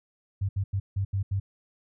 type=tone bursts at uneven times; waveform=sine; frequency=98 Hz; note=G2; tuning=in tune; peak=-24 dBFS; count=6; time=0.41-0.49 / 0.56-0.64 / 0.73-0.8 / 0.96-1.05 / 1.13-1.23 / 1.31-1.4 s; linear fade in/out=10 ms; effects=none